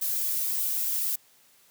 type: noise with flanger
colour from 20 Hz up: violet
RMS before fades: -28 dBFS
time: 0.01-1.16 s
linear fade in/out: 10 ms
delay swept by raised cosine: 1.5 to 3 ms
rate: 3.8 Hz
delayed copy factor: +0.75
effects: white hiss -60 dBFS RMS until 1.7 s + high-pass 80 Hz 12 dB/octave